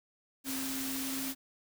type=tone in noise; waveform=sine; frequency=267.1 Hz; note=C4; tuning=36 cents sharp; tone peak=-37 dBFS; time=0.44-1.35 s; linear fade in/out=50 ms; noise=white; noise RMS=-38 dBFS; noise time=0.44-1.35 s; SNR=-2 dB; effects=none